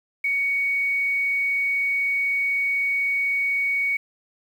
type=tone with quantisation; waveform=sine; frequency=2236 Hz; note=C#7; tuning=14 cents sharp; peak=-20 dBFS; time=0.24-3.97 s; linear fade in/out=5 ms; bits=8; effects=none